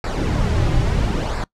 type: noise with flanger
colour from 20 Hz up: brown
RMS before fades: -19 dBFS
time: 0.04-1.44 s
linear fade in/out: 2 ms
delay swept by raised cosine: 0.31 to 4.51 ms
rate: 0.75 Hz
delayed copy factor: -0.6
effects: noise-tail reverb RT60 0.1 s tail -23 dB re dry + low-pass 7000 Hz 12 dB/octave